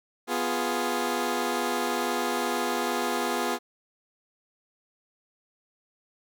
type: chord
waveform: 15% pulse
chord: F diminished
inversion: second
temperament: equal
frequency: 246.9 / 349.2 / 415.3 Hz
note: Cb4 / F4 / Ab4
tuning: 0 / 0 / 0 cents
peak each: -24 dBFS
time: 0.27-3.59 s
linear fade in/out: 50 ms
effects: none